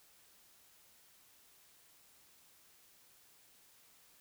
silence, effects white hiss -65 dBFS RMS until 4.2 s

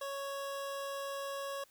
25% pulse tone, 554.4 Hz, C#5, in tune, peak -34 dBFS, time 0.01-1.64 s, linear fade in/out 5 ms, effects white hiss -66 dBFS RMS until 1.7 s

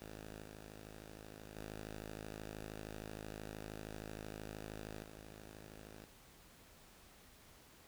5% pulse tone with level steps, 53 Hz, G#1, 36 cents sharp, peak -38 / -41 / -35 / -42 dBFS, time 0.02-6.05 s, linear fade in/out 0 ms, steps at 0.42 / 1.56 / 5.03 s, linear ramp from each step 10 ms, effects pink hiss -62 dBFS RMS until 7.87 s

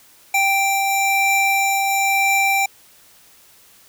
square tone pair together, 784 / 2351 Hz, G5 / D7, 0 / +1 cents, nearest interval octave + perfect fifth, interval 1901 cents, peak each -19 dBFS, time 0.34-2.66 s, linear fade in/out 5 ms, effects white hiss -50 dBFS RMS until 3.88 s

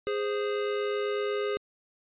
square tone pair together, 413 / 521 Hz, G#4 / C5, -10 / -7 cents, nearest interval major third, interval 403 cents, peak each -29 / -35 dBFS, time 0.07-1.57 s, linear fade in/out 0 ms, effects resampled to 8000 Hz

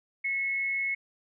sine tone pair together, 1949 / 2187 Hz, B6 / C#7, -23 / -24 cents, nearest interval major second, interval 199 cents, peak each -39 / -27 dBFS, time 0.24-0.95 s, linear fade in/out 10 ms, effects none

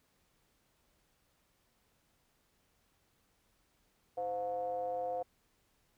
triangle ring-modulated tone, 98.8 Hz, G2, 14 cents sharp, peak -29 dBFS, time 4.17-5.23 s, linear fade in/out 10 ms, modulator 615 Hz, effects pink hiss -74 dBFS RMS until 5.97 s

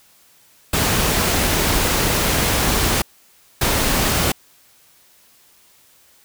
pink noise bursts at uneven times, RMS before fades -18 dBFS, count 2, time 0.73-3.02 / 3.61-4.32 s, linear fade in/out 5 ms, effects white hiss -53 dBFS RMS until 6.24 s

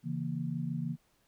sine chord, A# diminished, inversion first, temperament equal, 138.59 / 164.81 / 233.1 Hz, C#3 / E3 / A#3, 0 / 0 / 0 cents, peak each -37 / -35 / -38 dBFS, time 0.03-0.97 s, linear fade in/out 50 ms, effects pink hiss -71 dBFS RMS until 1.27 s

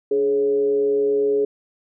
sine tone with frequency modulation, 419.4 Hz, G#4, 17 cents sharp, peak -16 dBFS, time 0.11-1.45 s, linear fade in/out 5 ms, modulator 130 Hz, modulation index 0.38, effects none

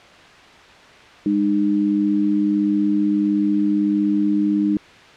sine tone pair together, 203.6 / 305.1 Hz, G#3 / D#4, -34 / -34 cents, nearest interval perfect fifth, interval 700 cents, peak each -20 / -17 dBFS, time 1.26-4.77 s, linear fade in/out 2 ms, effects white hiss -44 dBFS RMS until 5.16 s + low-pass 3000 Hz 12 dB/octave

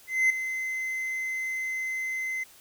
triangle tone with ADSR envelope, 2057 Hz, C7, 30 cents flat, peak -16 dBFS, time 0.07-2.44 s, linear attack 230 ms, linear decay 4 ms, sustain -11 dB, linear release 11 ms, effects white hiss -54 dBFS RMS until 2.6 s

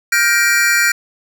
square chord, G minor seventh, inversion third, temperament just, 1411.2 / 1568 / 1881.6 / 2352 Hz, F6 / G6 / Bb6 / D7, +18 / 0 / +16 / +2 cents, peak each -18 / -18 / -17 / -18 dBFS, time 0.12-0.92 s, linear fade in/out 5 ms, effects none

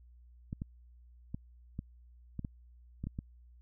clicks, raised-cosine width 5 ms, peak -25 dBFS, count 9, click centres 0.529 / 0.619 / 1.345 / 1.791 / 2.393 / 2.448 / 3.04 / 3.07 / 3.189 s, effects added 60 Hz sine -55 dBFS peak until 3.61 s

